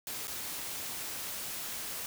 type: noise with dropouts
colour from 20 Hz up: white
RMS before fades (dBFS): -39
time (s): 0.07-2.06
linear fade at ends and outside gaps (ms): 1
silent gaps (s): 0.272-0.279
effects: none